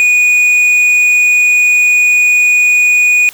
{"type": "tone with tanh clipping", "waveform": "sine", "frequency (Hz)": 2465, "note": "D#7", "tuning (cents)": -17, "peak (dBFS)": -7, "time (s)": [0, 3.29], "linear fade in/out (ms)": 0, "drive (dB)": 6, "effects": ["white hiss -36 dBFS RMS until 3.33 s"]}